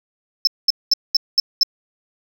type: tone bursts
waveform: sine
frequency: 5274 Hz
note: E8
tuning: in tune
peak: -8 dBFS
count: 6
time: 0.45-1.632 s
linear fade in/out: 2 ms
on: 22 ms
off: 210 ms
effects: tanh soft clip ceiling -9 dBFS